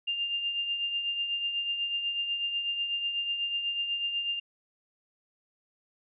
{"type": "tone with tremolo", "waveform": "sine", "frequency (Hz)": 2800, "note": "F7", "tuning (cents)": 4, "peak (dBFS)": -26, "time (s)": [0.07, 4.4], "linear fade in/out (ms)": 10, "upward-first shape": "triangle", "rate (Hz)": 8.1, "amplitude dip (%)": 55, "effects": []}